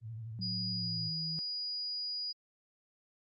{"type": "tone with vibrato", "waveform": "sine", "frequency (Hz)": 112.2, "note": "A2", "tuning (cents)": 34, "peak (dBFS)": -40, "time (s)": [0.01, 1.12], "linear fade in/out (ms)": 50, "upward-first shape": "sine", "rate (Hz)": 12, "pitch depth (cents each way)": 71}
{"type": "tone with pitch glide", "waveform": "sine", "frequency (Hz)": [185, 161.98], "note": ["F#3", "E3"], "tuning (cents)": [0, -30], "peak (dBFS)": -39, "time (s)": [0.39, 1.39], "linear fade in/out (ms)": 0, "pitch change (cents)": -230, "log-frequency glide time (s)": [0.73, 1.08]}
{"type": "tone", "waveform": "sine", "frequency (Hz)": 4900, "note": "D#8", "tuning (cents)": -27, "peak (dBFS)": -35, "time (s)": [0.41, 2.33], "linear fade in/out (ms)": 20}
{"effects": ["Opus 32 kbps"]}